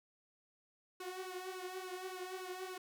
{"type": "tone with flanger", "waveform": "sawtooth", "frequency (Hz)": 369.9, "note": "F#4", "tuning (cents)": 0, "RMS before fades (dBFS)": -45, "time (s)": [1, 2.78], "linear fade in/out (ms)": 5, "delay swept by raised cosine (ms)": [0.72, 3.92], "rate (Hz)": 3.5, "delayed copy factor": 0.75, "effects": []}